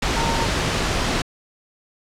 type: tone in noise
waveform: sine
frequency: 919 Hz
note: A#5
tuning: 25 cents flat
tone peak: -24 dBFS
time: 0.16-0.45 s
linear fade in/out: 5 ms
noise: pink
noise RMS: -21 dBFS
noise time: 0.02-1.22 s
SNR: -6 dB
effects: low-pass 6000 Hz 12 dB/octave